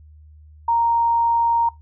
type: tone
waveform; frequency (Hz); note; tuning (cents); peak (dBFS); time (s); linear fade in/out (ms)
sine; 931; A#5; -2; -15; 0.68-1.69; 5
effects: noise-tail reverb RT60 0.2 s tail -21 dB re dry + added 76 Hz sine -43 dBFS peak until 1.81 s